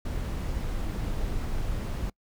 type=noise; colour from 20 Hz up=brown; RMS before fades=-30 dBFS; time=0.05-2.1 s; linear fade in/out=5 ms; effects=noise-tail reverb RT60 0.1 s tail -25 dB re dry